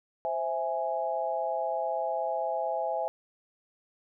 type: chord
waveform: sine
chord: C augmented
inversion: none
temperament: equal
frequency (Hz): 523.3 / 659.3 / 830.6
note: C5 / E5 / G#5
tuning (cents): 0 / 0 / 0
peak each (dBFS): -34 / -31 / -32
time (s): 0.25-3.08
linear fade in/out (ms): 0
effects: none